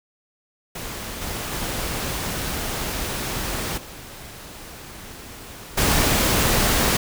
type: noise with level steps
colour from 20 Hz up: pink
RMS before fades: -32 / -29 / -27 / -39 / -19 dBFS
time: 0.75-6.97 s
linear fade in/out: 5 ms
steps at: 1.21 / 1.52 / 3.77 / 5.77 s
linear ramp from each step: 10 ms
effects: none